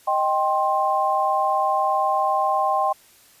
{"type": "chord", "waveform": "sine", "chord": "C minor", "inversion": "first", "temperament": "equal with one note detuned", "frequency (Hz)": [622.3, 784, 1056.2], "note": ["Eb5", "G5", "C6"], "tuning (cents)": [0, 0, 16], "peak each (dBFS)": [-25, -21, -22], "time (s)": [0.07, 2.93], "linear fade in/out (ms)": 10, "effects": ["white hiss -53 dBFS RMS until 3.4 s", "resampled to 32000 Hz"]}